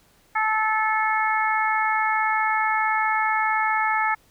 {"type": "harmonic tone", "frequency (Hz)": 435.4, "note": "A4", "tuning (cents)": -18, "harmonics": [2, 3, 4, 5], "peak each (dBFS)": [-23, -25, -26, -27], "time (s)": [0.35, 4.15], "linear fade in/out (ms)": 10, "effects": ["pink hiss -59 dBFS RMS until 4.3 s"]}